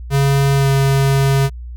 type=tone with pitch glide; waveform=square; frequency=138.59 to 136.92 Hz; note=C#3 to C#3; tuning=0 to -21 cents; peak=-12 dBFS; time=0.1-1.5 s; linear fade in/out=50 ms; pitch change=-21 cents; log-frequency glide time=0.55-0.68 s; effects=added 60 Hz sine -27 dBFS peak until 1.76 s